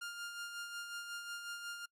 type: tone with tremolo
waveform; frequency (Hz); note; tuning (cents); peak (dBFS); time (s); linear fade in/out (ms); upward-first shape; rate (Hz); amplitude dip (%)
sawtooth; 1405; F6; +10; -37; 0.01-1.86; 10; sine; 5.5; 45
effects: noise-tail reverb RT60 0.1 s tail -25 dB re dry + low-pass 12000 Hz 12 dB/octave